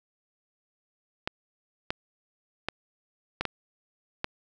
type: clicks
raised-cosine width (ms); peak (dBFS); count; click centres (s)
0.3; -12; 6; 1.275 / 1.905 / 2.686 / 3.41 / 3.453 / 4.244
effects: none